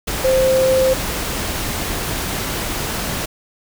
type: tone in noise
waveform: sine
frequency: 523.3 Hz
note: C5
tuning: in tune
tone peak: -12 dBFS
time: 0.24-0.94 s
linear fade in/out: 10 ms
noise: pink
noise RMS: -23 dBFS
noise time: 0.07-3.26 s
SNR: +8 dB
effects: none